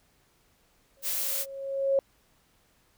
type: tone with exponential growth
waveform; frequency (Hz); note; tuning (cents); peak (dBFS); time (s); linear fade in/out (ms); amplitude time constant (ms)
sine; 546; C#5; -26; -19; 0.97-1.99; 1; 220
type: noise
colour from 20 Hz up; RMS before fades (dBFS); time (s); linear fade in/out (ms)
blue; -30; 1.02-1.46; 50
effects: pink hiss -66 dBFS RMS until 2.97 s